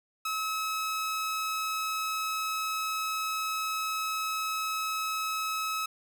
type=tone; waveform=sawtooth; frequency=1288 Hz; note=E6; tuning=41 cents flat; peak=-26 dBFS; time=0.25-5.86 s; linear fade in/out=5 ms; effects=none